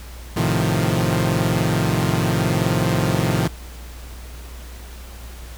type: chord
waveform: sawtooth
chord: F dominant seventh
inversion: first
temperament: equal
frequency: 110 / 130.81 / 155.56 / 174.61 Hz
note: A2 / C3 / Eb3 / F3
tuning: 0 / 0 / 0 / 0 cents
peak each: -19 dBFS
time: 0.36-3.48 s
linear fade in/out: 10 ms
effects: added 60 Hz sine -34 dBFS peak until 5.57 s + pink hiss -42 dBFS RMS until 5.57 s